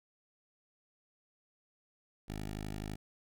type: tone with notch filter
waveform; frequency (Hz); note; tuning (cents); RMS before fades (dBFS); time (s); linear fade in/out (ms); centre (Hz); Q
10% pulse; 51.91; G#1; 0; -41; 2.28-2.96; 10; 1100; 2
effects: none